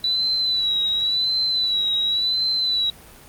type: tone with vibrato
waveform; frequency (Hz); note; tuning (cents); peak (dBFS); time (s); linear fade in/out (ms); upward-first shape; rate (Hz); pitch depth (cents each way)
sine; 3951; B7; 0; -18; 0.04-2.9; 2; sine; 0.92; 58
effects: pink hiss -45 dBFS RMS until 3.28 s + Opus 32 kbps